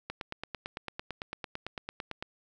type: click train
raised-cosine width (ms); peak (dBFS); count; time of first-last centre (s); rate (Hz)
0.3; -20; 20; 0.1-2.225; 8.94
effects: none